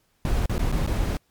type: noise with dropouts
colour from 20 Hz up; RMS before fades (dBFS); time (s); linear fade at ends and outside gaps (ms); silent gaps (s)
brown; -23; 0.25-1.17; 1; 0.458-0.495 / 0.581-0.592 / 0.717-0.724 / 0.865-0.874
effects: pink hiss -67 dBFS RMS until 1.3 s + MP3 96 kbps